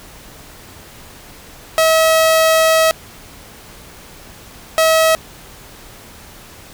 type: tone bursts at uneven times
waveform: sawtooth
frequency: 643 Hz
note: E5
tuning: 43 cents flat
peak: -6 dBFS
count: 2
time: 1.78-2.91 / 4.78-5.15 s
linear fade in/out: 0 ms
effects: pink hiss -39 dBFS RMS until 6.73 s